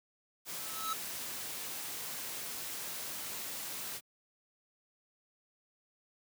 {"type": "noise", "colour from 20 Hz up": "white", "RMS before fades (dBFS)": -41, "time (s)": [0.45, 4.01], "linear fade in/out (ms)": 50}
{"type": "tone with exponential growth", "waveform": "square", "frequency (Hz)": 1300, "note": "E6", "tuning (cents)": -24, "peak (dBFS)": -32, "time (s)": [0.47, 0.93], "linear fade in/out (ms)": 2, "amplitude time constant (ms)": 100}
{"effects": ["high-pass 100 Hz 12 dB/octave"]}